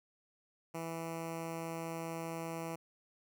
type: tone with notch filter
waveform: 10% pulse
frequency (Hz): 164.81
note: E3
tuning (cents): 0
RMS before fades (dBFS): -41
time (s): 0.74-2.76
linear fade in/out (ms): 10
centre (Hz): 3800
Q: 1.4
effects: none